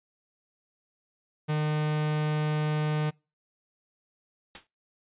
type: tone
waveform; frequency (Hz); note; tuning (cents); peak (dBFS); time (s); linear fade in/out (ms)
45% pulse; 152.1; D#3; -39; -25; 1.48-3.11; 20
type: noise with exponential decay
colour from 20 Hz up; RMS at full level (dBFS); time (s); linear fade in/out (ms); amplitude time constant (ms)
white; -35; 4.55-4.67; 1; 26
effects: noise-tail reverb RT60 0.3 s tail -26 dB re dry + resampled to 8000 Hz